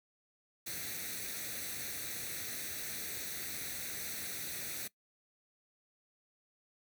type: noise with comb filter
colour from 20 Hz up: white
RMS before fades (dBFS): -41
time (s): 0.66-4.88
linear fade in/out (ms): 10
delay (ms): 0.49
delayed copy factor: +0.7
effects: noise-tail reverb RT60 0.1 s tail -20 dB re dry + high-pass 60 Hz 12 dB/octave